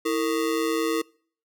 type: ring-modulated tone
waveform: square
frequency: 391.5 Hz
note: G4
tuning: 2 cents flat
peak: -20 dBFS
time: 0.05-1.02 s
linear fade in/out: 10 ms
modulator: 64.7 Hz
effects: noise-tail reverb RT60 0.5 s tail -25 dB re dry

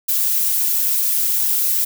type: noise with flanger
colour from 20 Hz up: violet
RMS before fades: -18 dBFS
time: 0.08-1.85 s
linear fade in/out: 10 ms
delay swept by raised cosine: 1.3 to 5.9 ms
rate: 2.9 Hz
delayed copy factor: -0.65
effects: none

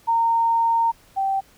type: tone pair in turn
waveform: sine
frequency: 920 / 777.7 Hz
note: A#5 / G5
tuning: -23 / -14 cents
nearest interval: minor third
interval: 291 cents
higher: first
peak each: -16 / -19 dBFS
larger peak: first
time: 0.07-0.92 / 1.16-1.41 s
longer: first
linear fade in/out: 20 ms
effects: pink hiss -54 dBFS RMS until 1.57 s

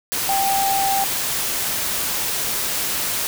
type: tone in noise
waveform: sine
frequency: 784 Hz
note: G5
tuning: in tune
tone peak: -18 dBFS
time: 0.29-1.04 s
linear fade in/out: 0 ms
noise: white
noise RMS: -23 dBFS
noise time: 0.12-3.27 s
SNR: +2 dB
effects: none

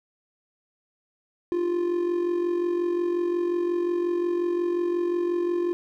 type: tone with amplitude modulation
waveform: triangle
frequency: 349.2 Hz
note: F4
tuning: in tune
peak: -18 dBFS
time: 1.52-5.73 s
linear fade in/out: 0 ms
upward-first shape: sine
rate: 45.6 Hz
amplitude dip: 55%
effects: none

